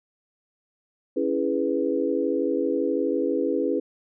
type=chord; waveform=sine; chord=C# minor seventh; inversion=none; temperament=equal; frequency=277.2 / 329.6 / 415.3 / 493.9 Hz; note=C#4 / E4 / G#4 / B4; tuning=0 / 0 / 0 / 0 cents; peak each=-27 dBFS; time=1.16-3.8 s; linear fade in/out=10 ms; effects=none